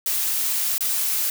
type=noise with dropouts; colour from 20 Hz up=blue; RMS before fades=-23 dBFS; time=0.06-1.3 s; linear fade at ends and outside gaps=2 ms; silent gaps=0.781-0.807 s; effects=none